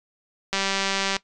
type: click train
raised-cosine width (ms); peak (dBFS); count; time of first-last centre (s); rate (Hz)
0.2; -7; 125; 0.53-1.166; 195
effects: noise-tail reverb RT60 0.1 s tail -18 dB re dry + resampled to 22050 Hz